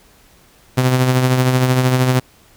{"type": "tone with tremolo", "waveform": "sawtooth", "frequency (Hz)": 128, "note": "C3", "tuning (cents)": -38, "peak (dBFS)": -6, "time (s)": [0.77, 2.2], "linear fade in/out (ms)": 10, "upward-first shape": "triangle", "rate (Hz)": 13, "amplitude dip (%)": 50, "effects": ["pink hiss -50 dBFS RMS until 2.56 s"]}